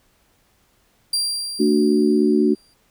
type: tone with exponential decay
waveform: 35% pulse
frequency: 4741 Hz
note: D8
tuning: 16 cents sharp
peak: -16 dBFS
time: 1.13-2.74 s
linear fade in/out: 5 ms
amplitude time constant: 350 ms
type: chord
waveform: sine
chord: D major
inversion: second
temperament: equal with one note detuned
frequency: 223.8 / 293.7 / 370 Hz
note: A3 / D4 / F#4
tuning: +30 / 0 / 0 cents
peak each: -18 dBFS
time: 1.59-2.55 s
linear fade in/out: 20 ms
effects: pink hiss -61 dBFS RMS until 2.9 s